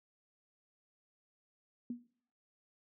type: tone with exponential decay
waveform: sine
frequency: 241.2 Hz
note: B3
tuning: 41 cents flat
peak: -33 dBFS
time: 1.9-2.07 s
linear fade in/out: 2 ms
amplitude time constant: 35 ms
effects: noise-tail reverb RT60 0.6 s tail -21 dB re dry + high-pass 150 Hz 12 dB/octave